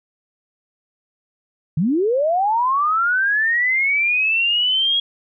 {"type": "linear sweep", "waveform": "sine", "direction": "up", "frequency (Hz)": [138.59, 3312], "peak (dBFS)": -15, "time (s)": [1.77, 5], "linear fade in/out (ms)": 5, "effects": []}